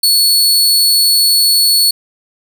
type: tone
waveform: sawtooth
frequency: 4408 Hz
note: C#8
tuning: 11 cents flat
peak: -5 dBFS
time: 0.03-1.91 s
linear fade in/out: 5 ms
effects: none